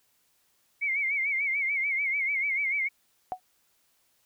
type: tone with vibrato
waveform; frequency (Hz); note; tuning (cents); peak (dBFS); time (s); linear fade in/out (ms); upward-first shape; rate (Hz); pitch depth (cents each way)
sine; 2197; C#7; -16; -25; 0.81-2.89; 20; sine; 6.8; 90
type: tone with exponential decay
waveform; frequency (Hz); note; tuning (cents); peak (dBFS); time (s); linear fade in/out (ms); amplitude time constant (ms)
sine; 740; F#5; 0; -24; 3.32-3.4; 0; 16
effects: white hiss -69 dBFS RMS until 4.25 s